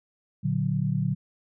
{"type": "chord", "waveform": "sine", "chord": "Bb augmented", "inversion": "none", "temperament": "equal", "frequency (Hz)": [116.54, 146.83, 185], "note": ["Bb2", "D3", "F#3"], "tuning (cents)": [0, 0, 0], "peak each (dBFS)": [-29, -26, -28], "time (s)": [0.43, 1.15], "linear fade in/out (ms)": 20, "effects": []}